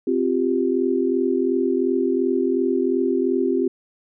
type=chord; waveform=sine; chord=C suspended fourth; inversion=none; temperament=equal; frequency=261.6 / 349.2 / 392 Hz; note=C4 / F4 / G4; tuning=0 / 0 / 0 cents; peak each=-22 dBFS; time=0.07-3.68 s; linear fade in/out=5 ms; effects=none